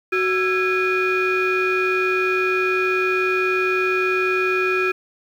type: tone cluster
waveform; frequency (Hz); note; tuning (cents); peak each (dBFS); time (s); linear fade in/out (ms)
sine; 371.6 / 1336 / 1651 / 2454; F#4 / E6 / G#6 / D#7; +7 / +23 / -11 / -25; -19 / -23 / -25 / -21; 0.12-4.92; 10
effects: tanh soft clip ceiling -12 dBFS + 8-bit